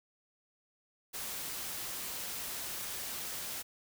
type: noise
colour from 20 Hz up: white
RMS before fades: -40 dBFS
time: 1.13-3.63 s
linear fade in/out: 20 ms
effects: none